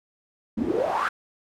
pink noise with band-pass filter sweep, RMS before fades -25 dBFS, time 0.57-1.09 s, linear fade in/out 10 ms, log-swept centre 210 to 1500 Hz, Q 5.9, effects none

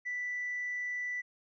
triangle tone with hard clipping, 1975.5 Hz, B6, in tune, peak -34 dBFS, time 0.05-1.22 s, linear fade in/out 20 ms, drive 4 dB, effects resampled to 16000 Hz

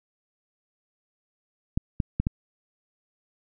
clicks, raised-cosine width 5 ms, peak -11 dBFS, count 4, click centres 1.775 / 2.002 / 2.2 / 2.269 s, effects none

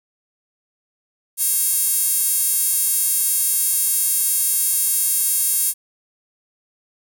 sawtooth tone with high-pass filter, 543 Hz, C#5, 36 cents flat, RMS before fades -19 dBFS, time 1.37-5.74 s, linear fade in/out 50 ms, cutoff 10000 Hz, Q 2.1, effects none

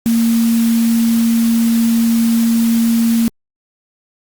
sine tone in noise, 230 Hz, A#3, 23 cents flat, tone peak -10 dBFS, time 0.06-3.28 s, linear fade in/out 0 ms, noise white, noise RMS -27 dBFS, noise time 0.06-3.28 s, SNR +14 dB, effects Opus 48 kbps

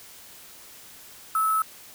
sine tone with sample-and-hold, 1302 Hz, E6, 22 cents flat, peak -20 dBFS, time 1.35-1.62 s, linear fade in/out 2 ms, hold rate 11025 Hz, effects white hiss -47 dBFS RMS until 1.94 s

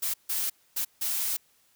blue noise bursts at uneven times, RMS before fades -29 dBFS, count 4, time 0.02-0.14 / 0.29-0.5 / 0.76-0.85 / 1.01-1.37 s, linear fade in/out 10 ms, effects white hiss -65 dBFS RMS until 1.75 s

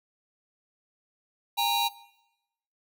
square tone cluster, 810 / 921 / 3879 Hz, G#5 / A#5 / B7, -43 / -21 / -32 cents, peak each -29 dBFS, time 1.57-1.89 s, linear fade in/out 20 ms, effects noise-tail reverb RT60 0.9 s tail -19 dB re dry

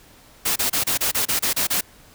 white noise bursts, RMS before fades -21 dBFS, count 10, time 0.45-1.811 s, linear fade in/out 10 ms, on 110 ms, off 29 ms, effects pink hiss -50 dBFS RMS until 2.14 s

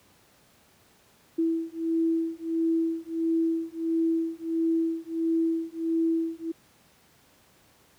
sine beating tone pair, 327.5 / 329 Hz, E4 / E4, -11 / -3 cents, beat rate 1.5 Hz, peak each -27 / -27 dBFS, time 1.38-6.52 s, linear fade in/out 10 ms, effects pink hiss -60 dBFS RMS until 7.98 s + high-pass 80 Hz 12 dB/octave

